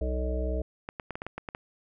harmonic tone, 62.8 Hz, B1, 30 cents sharp, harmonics 1 / 3 / 5 / 7 / 9 / 10, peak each -28 / -41 / -39 / -37 / -40 / -37 dBFS, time 0.01-0.62 s, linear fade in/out 5 ms
clicks, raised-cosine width 0.5 ms, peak -20 dBFS, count 9, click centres 0.889 / 0.998 / 1.107 / 1.155 / 1.219 / 1.266 / 1.38 / 1.488 / 1.549 s
effects none

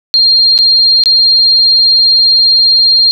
sine tone with dropouts, 4205 Hz, C8, 8 cents sharp, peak -4 dBFS, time 0.14-3.11 s, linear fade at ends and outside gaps 0 ms, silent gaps 0.579-0.588 / 1.037-1.058 s, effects none

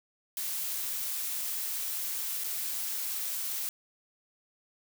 blue noise with dropouts, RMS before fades -34 dBFS, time 0.37-3.69 s, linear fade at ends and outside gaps 1 ms, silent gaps 2.438-2.442 s, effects none

